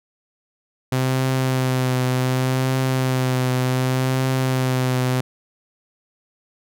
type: tone with vibrato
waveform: sawtooth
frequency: 129.2 Hz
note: C3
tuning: 21 cents flat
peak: -14 dBFS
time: 0.92-5.21 s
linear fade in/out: 5 ms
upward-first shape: triangle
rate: 0.67 Hz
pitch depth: 28 cents each way
effects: none